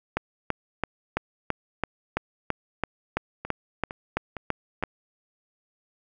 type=two click trains; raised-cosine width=0.5 ms; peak=-19 / -9 dBFS; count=4 / 15; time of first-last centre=3.45-4.826 / 0.17-4.837 s; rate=2.18 / 3 Hz; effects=none